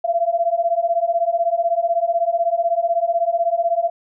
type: beating tone pair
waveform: sine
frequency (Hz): 672 / 688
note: E5 / F5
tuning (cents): +33 / -26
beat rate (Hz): 16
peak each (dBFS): -19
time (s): 0.04-3.9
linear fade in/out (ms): 10
effects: none